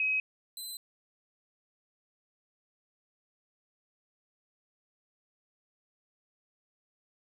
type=tone pair in turn; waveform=sine / 20% pulse; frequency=2540 / 4045 Hz; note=D#7 / B7; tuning=+35 / +41 cents; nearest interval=minor sixth; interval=806 cents; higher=second; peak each=-26 / -33 dBFS; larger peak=first; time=0-0.2 / 0.57-0.77 s; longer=neither; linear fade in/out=2 ms; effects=none